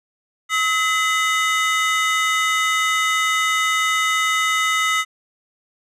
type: ring-modulated tone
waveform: 35% pulse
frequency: 1657 Hz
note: G#6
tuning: 4 cents flat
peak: -12 dBFS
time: 0.49-5.05 s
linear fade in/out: 50 ms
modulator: 372 Hz
effects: low-pass 9000 Hz 12 dB/octave